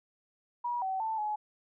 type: tone with pitch steps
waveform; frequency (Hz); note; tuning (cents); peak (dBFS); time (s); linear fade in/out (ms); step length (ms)
sine; 963 / 762 / 885 / 846; B5 / G5 / A5 / G#5; -44 / -49 / +10 / +32; -30; 0.64-1.36; 10; 180
effects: none